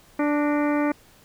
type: harmonic tone with a mistuned harmonic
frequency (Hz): 293.7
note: D4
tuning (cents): 0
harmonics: 1 / 2 / 3 / 4 / 5 / 6 / 7 / 8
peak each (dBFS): -21 / -27 / -31 / -33 / -35 / -37 / -38 / -39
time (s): 0.19-0.92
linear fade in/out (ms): 5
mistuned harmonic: 6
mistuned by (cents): +70
effects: pink hiss -54 dBFS RMS until 1.24 s